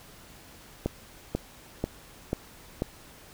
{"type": "click train", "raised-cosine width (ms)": 2, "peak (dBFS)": -13, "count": 5, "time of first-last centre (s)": [0.86, 2.821], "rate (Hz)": 2.04, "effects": ["pink hiss -51 dBFS RMS until 3.33 s"]}